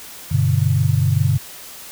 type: chord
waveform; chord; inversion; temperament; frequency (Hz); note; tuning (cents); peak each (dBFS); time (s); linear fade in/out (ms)
sine; G major; none; equal with one note detuned; 98 / 123.47 / 145.57; G2 / B2 / D3; 0 / 0 / -15; -18; 0.31-1.38; 10
effects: white hiss -37 dBFS RMS until 1.91 s